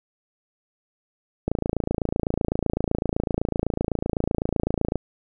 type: click train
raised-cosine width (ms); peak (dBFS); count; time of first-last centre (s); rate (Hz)
2; -9; 98; 1.48-4.957; 27.9
effects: none